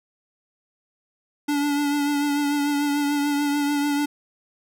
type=tone with vibrato; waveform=square; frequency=288.8 Hz; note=D4; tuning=29 cents flat; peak=-21 dBFS; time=1.48-4.06 s; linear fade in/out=10 ms; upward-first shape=triangle; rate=6.8 Hz; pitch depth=32 cents each way; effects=none